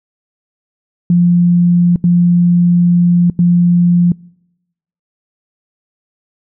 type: tone bursts at uneven times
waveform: sine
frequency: 174.61 Hz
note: F3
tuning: in tune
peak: -6 dBFS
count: 3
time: 1.1-1.96 / 2.04-3.3 / 3.39-4.12 s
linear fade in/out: 2 ms
effects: noise-tail reverb RT60 0.9 s tail -26 dB re dry